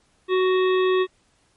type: harmonic tone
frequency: 371.7 Hz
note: F#4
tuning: 8 cents sharp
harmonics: 1 / 3 / 5 / 7 / 9 / 10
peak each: -17 / -27 / -31 / -34 / -36 / -37 dBFS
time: 0.28-1.07 s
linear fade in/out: 50 ms
effects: pink hiss -63 dBFS RMS until 1.56 s + MP3 48 kbps